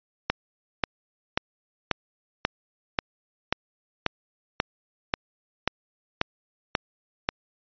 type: click train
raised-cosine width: 0.3 ms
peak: -5 dBFS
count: 14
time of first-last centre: 0.3-7.289 s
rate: 1.86 Hz
effects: resampled to 11025 Hz